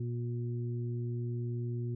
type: harmonic tone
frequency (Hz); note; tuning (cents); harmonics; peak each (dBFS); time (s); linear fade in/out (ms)
119.7; A#2; +46; 1 / 2 / 3; -33 / -44 / -43; 0-1.95; 5
effects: none